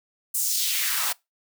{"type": "noise with high-pass filter sweep", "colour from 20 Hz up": "white", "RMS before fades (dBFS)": -25, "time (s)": [0.34, 1.13], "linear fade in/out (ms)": 10, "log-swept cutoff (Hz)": [9200, 780], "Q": 1.7, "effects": ["noise-tail reverb RT60 0.2 s tail -23 dB re dry"]}